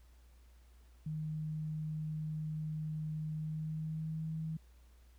sine tone with pitch glide, 155.1 to 159.18 Hz, D#3 to D#3, -5 to +40 cents, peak -36 dBFS, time 1.06-4.57 s, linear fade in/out 5 ms, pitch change +45 cents, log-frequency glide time 3.35-4.3 s, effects added 60 Hz sine -58 dBFS peak until 5.18 s + pink hiss -71 dBFS RMS until 5.18 s

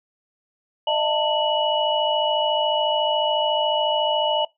sine tone cluster, 608 / 662 / 894 / 2934 Hz, D#5 / E5 / A5 / F#7, -40 / +7 / +27 / -15 cents, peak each -23 / -27 / -23 / -24 dBFS, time 0.87-4.45 s, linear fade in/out 5 ms, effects noise-tail reverb RT60 0.2 s tail -23 dB re dry

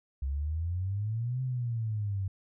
sine exponential two-way sweep, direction up then down, 65.7 to 130.81 to 94.7 Hz, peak -29 dBFS, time 0.22-2.28 s, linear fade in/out 5 ms, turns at 1.42 s, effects none

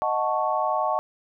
sine chord, D# half-diminished seventh, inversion none, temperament equal with one note detuned, 622.3 / 733.6 / 880 / 1108.7 Hz, D#5 / F#5 / A5 / C#6, 0 / -15 / 0 / 0 cents, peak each -27 dBFS, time 0.02-0.99 s, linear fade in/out 0 ms, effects none

